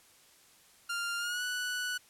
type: tone with pitch glide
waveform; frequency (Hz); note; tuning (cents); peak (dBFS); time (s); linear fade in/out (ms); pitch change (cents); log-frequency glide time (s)
sawtooth; 1397 to 1480.1; F6 to F#6; 0 to 0; -29; 0.89-1.98; 10; +100; 1.18-1.43
effects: white hiss -61 dBFS RMS until 2.09 s + low-pass 12000 Hz 12 dB/octave